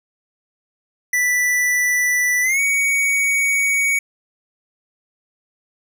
square tone with pitch glide, 1975.5 to 2243 Hz, B6 to C#7, 0 to +20 cents, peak -16 dBFS, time 1.13-3.99 s, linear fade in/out 5 ms, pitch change +220 cents, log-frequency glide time 2.42-2.6 s, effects none

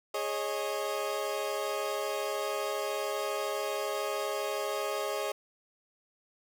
30% pulse chord, Ab suspended fourth, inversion none, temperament equal with one note detuned, 415.3 / 549.6 / 622.3 Hz, Ab4 / Db5 / Eb5, 0 / -15 / 0 cents, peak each -33 dBFS, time 0.14-5.32 s, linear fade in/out 5 ms, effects none

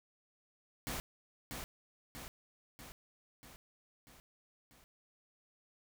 pink noise with echo, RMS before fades -40 dBFS, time 0.87-1 s, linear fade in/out 0 ms, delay 640 ms, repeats 6, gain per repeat -4 dB, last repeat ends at 4.84 s, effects none

